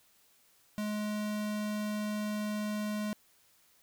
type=tone; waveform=square; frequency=210.5 Hz; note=G#3; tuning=24 cents sharp; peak=-33 dBFS; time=0.78-3.13 s; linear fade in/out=0 ms; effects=white hiss -66 dBFS RMS until 3.82 s